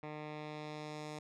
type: tone with low-pass filter sweep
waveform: 10% pulse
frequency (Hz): 151.6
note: D#3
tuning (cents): -45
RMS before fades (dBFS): -45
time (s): 0.03-1.19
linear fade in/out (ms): 2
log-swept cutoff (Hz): 2200 to 7500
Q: 1.1
effects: none